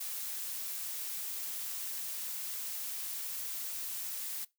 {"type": "noise", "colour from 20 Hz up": "blue", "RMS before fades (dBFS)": -39, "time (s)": [0, 4.45], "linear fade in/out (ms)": 10, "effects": ["noise-tail reverb RT60 0.2 s tail -21 dB re dry"]}